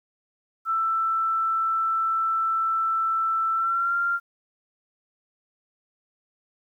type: tone with pitch glide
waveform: sine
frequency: 1329 to 1387.8 Hz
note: E6 to F6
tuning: +14 to -11 cents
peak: -21 dBFS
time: 0.65-4.2 s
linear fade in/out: 50 ms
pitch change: +75 cents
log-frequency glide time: 3.53-3.96 s
effects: 10-bit